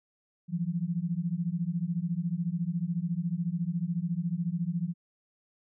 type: beating tone pair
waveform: sine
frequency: 164.81 / 178.81 Hz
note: E3 / F3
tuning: 0 / +41 cents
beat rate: 14 Hz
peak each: -31 dBFS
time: 0.48-4.94 s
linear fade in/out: 50 ms
effects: none